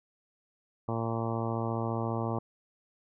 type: harmonic tone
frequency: 114.4 Hz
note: A#2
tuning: 32 cents flat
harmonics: 1 / 2 / 3 / 4 / 5 / 6 / 7 / 8 / 9 / 10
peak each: -33 / -36 / -38 / -39 / -40 / -41 / -41 / -42 / -43 / -43 dBFS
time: 0.88-2.39 s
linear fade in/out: 5 ms
effects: none